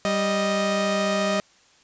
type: tone pair together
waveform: sawtooth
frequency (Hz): 196 / 622.3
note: G3 / D#5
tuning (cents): 0 / 0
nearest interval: octave + minor sixth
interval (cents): 2000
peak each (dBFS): -21 / -19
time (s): 0.05-1.4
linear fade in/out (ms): 0
effects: white hiss -57 dBFS RMS until 1.83 s + resampled to 16000 Hz